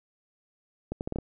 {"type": "accelerating click train", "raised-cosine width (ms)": 2, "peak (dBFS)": -18, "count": 6, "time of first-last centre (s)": [0.92, 1.186], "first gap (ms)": 89, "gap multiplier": 0.74, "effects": []}